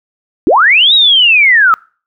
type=linear two-way sweep; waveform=sine; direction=up then down; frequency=246.9 to 3880 to 1252 Hz; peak=-4 dBFS; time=0.47-1.74 s; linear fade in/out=0 ms; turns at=0.94 s; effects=noise-tail reverb RT60 0.4 s tail -26 dB re dry